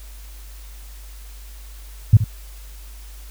sine tone with echo, 107.5 Hz, A2, 40 cents flat, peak -4 dBFS, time 2.13-2.17 s, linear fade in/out 5 ms, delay 72 ms, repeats 1, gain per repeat -12 dB, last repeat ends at 2.242 s, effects added 50 Hz sine -36 dBFS peak until 3.3 s + white hiss -47 dBFS RMS until 3.3 s

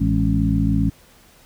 harmonic tone with a mistuned harmonic, 55 Hz, A1, in tune, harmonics 1 / 2 / 3 / 4 / 5, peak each -22 / -22 / -22 / -22 / -22 dBFS, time 0-0.9 s, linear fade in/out 10 ms, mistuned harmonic 4, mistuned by -96 cents, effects pink hiss -51 dBFS RMS until 1.45 s

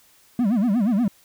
triangle tone with vibrato, 220 Hz, A3, in tune, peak -15 dBFS, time 0.39-1.08 s, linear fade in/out 2 ms, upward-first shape sine, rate 8.4 Hz, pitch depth 240 cents each way, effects white hiss -56 dBFS RMS until 1.24 s

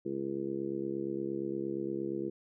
harmonic tone, 68.6 Hz, C#2, 17 cents flat, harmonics 2 / 3 / 4 / 5 / 6 / 7, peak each -47 / -41 / -45 / -35 / -40 / -44 dBFS, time 0.05-2.3 s, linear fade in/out 10 ms, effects none

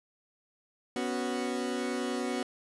30% pulse chord, B suspended second, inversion none, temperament equal, 246.9 / 277.2 / 370 Hz, B3 / C#4 / F#4, 0 / 0 / 0 cents, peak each -31 / -34 / -33 dBFS, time 0.96-2.43 s, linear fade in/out 2 ms, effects resampled to 24000 Hz

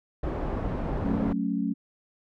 pink low-pass noise, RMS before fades -30 dBFS, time 0.23-1.33 s, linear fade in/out 5 ms, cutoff 830 Hz, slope 12 dB/octave
sine chord, F# minor, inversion none, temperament equal, 185 / 220 / 277.2 Hz, F#3 / A3 / C#4, 0 / 0 / 0 cents, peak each -30 / -29 / -29 dBFS, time 1.03-1.74 s, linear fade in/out 20 ms
effects none

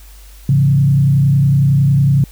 sine tone with frequency modulation, 138.59 Hz, C#3, in tune, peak -8 dBFS, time 0.49-2.24 s, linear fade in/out 2 ms, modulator 30.9 Hz, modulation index 0.67, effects added 50 Hz sine -36 dBFS peak until 2.31 s + white hiss -45 dBFS RMS until 2.31 s

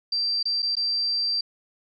sine tone with dropouts, 4699 Hz, D8, in tune, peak -22 dBFS, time 0.12-1.41 s, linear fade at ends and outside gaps 5 ms, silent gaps 0.429-0.454 / 0.622-0.627 / 0.754-0.767 s, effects none

